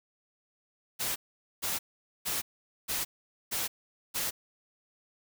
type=noise bursts; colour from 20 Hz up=white; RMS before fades=-32 dBFS; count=6; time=0.99-4.31 s; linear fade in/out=20 ms; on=170 ms; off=460 ms; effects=none